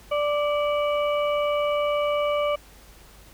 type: harmonic tone with a mistuned harmonic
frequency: 587.3 Hz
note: D5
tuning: in tune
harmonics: 1 / 2 / 4 / 5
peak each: -22 / -28 / -34 / -36 dBFS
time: 0.11-2.56 s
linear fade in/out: 10 ms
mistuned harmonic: 4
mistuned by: -36 cents
effects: added 50 Hz sine -51 dBFS peak until 3.33 s + pink hiss -51 dBFS RMS until 3.33 s